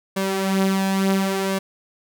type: tone with flanger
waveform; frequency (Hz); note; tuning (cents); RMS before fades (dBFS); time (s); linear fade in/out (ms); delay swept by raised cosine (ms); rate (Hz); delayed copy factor
sawtooth; 193; G3; -27; -21; 0.16-1.59; 10; 1.8 to 6.4; 0.71; +0.55
effects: none